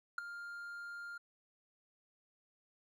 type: tone with ADSR envelope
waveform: triangle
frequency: 1402 Hz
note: F6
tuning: 6 cents sharp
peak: -28 dBFS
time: 0.18-1.18 s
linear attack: 4 ms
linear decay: 7 ms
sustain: -14 dB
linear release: 8 ms
effects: none